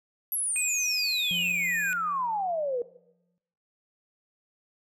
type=exponential sweep; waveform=sine; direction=down; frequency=11730 to 466.2 Hz; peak=-26 dBFS; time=0.32-2.82 s; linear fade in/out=2 ms
type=tone with pitch glide; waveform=square; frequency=2489 to 2456 Hz; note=D#7 to D#7; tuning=0 to -23 cents; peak=-30 dBFS; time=0.56-1.93 s; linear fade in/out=0 ms; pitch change=-23 cents; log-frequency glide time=1.3-1.71 s
type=tone with exponential decay; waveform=triangle; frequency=176 Hz; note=F3; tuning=14 cents sharp; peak=-32 dBFS; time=1.31-3.38 s; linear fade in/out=0 ms; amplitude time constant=450 ms
effects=noise-tail reverb RT60 0.8 s tail -18 dB re dry